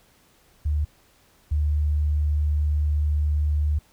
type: tone pair in turn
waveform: sine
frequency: 74.6 / 74.6 Hz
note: D2 / D2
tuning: +28 / +28 cents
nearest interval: unison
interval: 0 cents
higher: neither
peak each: -20 / -19 dBFS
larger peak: second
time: 0.65-0.85 / 1.51-3.79 s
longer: second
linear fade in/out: 10 ms
effects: pink hiss -59 dBFS RMS until 3.92 s